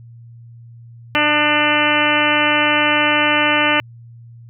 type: harmonic tone with a mistuned harmonic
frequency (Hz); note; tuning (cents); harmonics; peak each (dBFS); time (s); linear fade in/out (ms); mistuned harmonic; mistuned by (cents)
297.8; D4; +24; 1 / 2 / 3 / 4 / 5 / 6 / 7 / 8 / 9 / 10; -22 / -22 / -22 / -22 / -22 / -22 / -22 / -22 / -22 / -22; 1.15-3.8; 0; 4; +22
effects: added 117 Hz sine -37 dBFS peak until 4.49 s